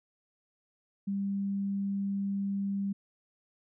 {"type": "tone", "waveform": "sine", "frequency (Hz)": 198.1, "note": "G3", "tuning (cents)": 18, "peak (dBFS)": -29, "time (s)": [1.07, 2.93], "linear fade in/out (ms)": 10, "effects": []}